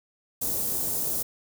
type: band-stop noise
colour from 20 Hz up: white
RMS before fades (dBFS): -28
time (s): 0.41-1.23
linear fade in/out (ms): 10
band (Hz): 550 to 8800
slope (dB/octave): 12
effects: none